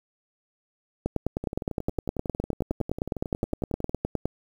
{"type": "two click trains", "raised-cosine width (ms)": 2, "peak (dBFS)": [-12, -19], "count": [32, 28], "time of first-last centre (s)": [[1.06, 4.256], [1.44, 3.895]], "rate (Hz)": [9.7, 11], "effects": ["8-bit"]}